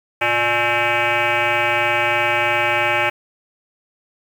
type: tone with frequency modulation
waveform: sine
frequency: 1568 Hz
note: G6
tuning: in tune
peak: -14 dBFS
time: 0.21-3.1 s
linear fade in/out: 10 ms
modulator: 243 Hz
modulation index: 4.6
effects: tanh soft clip ceiling -10 dBFS + 7-bit